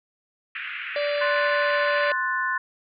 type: band-pass noise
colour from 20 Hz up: white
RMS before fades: -33 dBFS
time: 0.55-2.12 s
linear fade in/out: 5 ms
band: 1400 to 2700 Hz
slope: 48 dB/octave
type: harmonic tone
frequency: 582 Hz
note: D5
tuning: 16 cents flat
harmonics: 1 / 2 / 3 / 4 / 5 / 6 / 7 / 8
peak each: -23 / -39 / -40 / -43 / -40 / -41 / -41 / -44 dBFS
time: 0.96-2.12 s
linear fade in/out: 2 ms
type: chord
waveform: sine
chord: F# diminished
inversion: second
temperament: equal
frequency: 1046.5 / 1480 / 1760 Hz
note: C6 / F#6 / A6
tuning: 0 / 0 / 0 cents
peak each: -27 dBFS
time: 1.21-2.58 s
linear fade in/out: 5 ms
effects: none